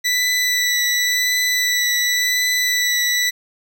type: tone with vibrato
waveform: 20% pulse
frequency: 1975.5 Hz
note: B6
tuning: in tune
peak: -11 dBFS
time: 0.04-3.31 s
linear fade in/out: 20 ms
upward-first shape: triangle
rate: 0.92 Hz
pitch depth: 16 cents each way
effects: none